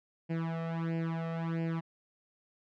sawtooth tone with flanger, 164.81 Hz, E3, in tune, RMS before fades -34 dBFS, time 0.29-1.81 s, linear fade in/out 20 ms, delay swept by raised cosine 0.4 to 1.6 ms, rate 1.5 Hz, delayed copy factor +0.9, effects low-pass 2000 Hz 12 dB/octave

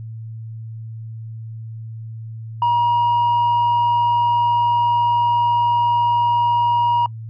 sine tone with tanh clipping, 954 Hz, A#5, 40 cents sharp, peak -14 dBFS, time 2.62-7.06 s, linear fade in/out 2 ms, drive 1 dB, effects noise-tail reverb RT60 0.1 s tail -26 dB re dry + added 112 Hz sine -29 dBFS peak until 7.29 s

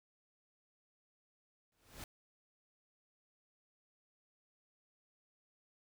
pink noise with exponential growth, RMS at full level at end -45 dBFS, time 1.72-2.04 s, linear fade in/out 2 ms, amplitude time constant 69 ms, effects none

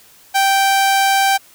sawtooth tone, 782 Hz, G5, 4 cents flat, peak -8 dBFS, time 0.34-1.38 s, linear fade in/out 20 ms, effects white hiss -47 dBFS RMS until 1.54 s

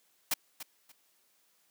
white noise with echo, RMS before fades -29 dBFS, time 0.31-0.34 s, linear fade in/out 5 ms, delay 290 ms, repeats 2, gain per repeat -13 dB, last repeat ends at 0.92 s, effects white hiss -70 dBFS RMS until 1.7 s + high-pass 200 Hz 12 dB/octave

